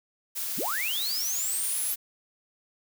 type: noise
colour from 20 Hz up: blue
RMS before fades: -32 dBFS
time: 0.35-1.96 s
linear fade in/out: 20 ms
type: linear sweep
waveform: sine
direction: up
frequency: 87.9 to 11610 Hz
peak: -29 dBFS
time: 0.57-1.95 s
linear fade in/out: 20 ms
effects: none